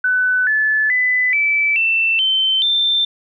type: tone with pitch steps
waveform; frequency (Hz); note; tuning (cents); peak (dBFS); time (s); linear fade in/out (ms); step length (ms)
sine; 1500 / 1733 / 2002 / 2313 / 2673 / 3088 / 3568; F#6 / A6 / B6 / D7 / E7 / G7 / A7; +23 / -27 / +23 / -27 / +23 / -27 / +23; -13; 0.04-3.05; 5; 430
effects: none